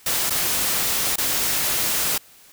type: noise with dropouts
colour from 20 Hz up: white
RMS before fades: -22 dBFS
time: 0.06-2.18 s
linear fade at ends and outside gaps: 5 ms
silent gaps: 0.298-0.304 / 1.159-1.181 s
effects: white hiss -50 dBFS RMS until 2.52 s